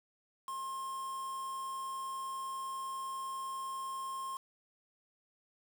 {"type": "tone with quantisation", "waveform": "triangle", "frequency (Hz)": 1065, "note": "C6", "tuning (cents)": 30, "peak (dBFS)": -36, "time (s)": [0.48, 4.37], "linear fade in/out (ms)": 2, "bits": 8, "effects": []}